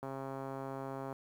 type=click train; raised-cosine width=1 ms; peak=-28 dBFS; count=149; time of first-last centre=0.03-1.126 s; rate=135 Hz; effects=high-pass 80 Hz 12 dB/octave + 10-bit